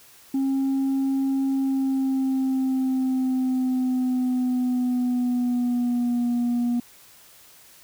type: tone with pitch glide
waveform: sine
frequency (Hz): 270 to 240.5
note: C#4 to B3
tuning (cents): -45 to -46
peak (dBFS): -18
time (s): 0.34-6.8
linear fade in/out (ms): 5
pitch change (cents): -201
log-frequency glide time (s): 1.49-6.28
effects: tanh soft clip ceiling -19 dBFS + white hiss -51 dBFS RMS until 7.83 s